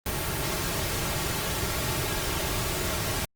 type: noise with comb filter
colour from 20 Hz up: pink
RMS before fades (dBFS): -29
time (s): 0.06-3.25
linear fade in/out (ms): 2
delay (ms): 4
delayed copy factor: -0.5
effects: Opus 24 kbps